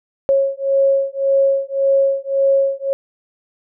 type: beating tone pair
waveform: sine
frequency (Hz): 546 / 547.8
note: C#5 / C#5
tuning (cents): -26 / -21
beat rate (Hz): 1.8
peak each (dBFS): -16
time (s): 0.29-2.93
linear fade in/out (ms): 0
effects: none